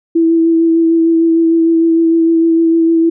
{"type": "tone with vibrato", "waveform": "sine", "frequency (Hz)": 329.6, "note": "E4", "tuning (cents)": 0, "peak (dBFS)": -7, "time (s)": [0.15, 3.1], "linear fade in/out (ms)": 10, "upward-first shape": "sine", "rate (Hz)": 6.6, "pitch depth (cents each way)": 16, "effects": []}